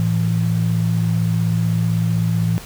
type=tone pair together; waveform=sine; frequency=111.93 / 167.7 Hz; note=A2 / E3; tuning=+30 / +30 cents; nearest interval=perfect fifth; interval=700 cents; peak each=-18 dBFS; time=0-2.58 s; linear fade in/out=0 ms; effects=pink hiss -37 dBFS RMS until 2.65 s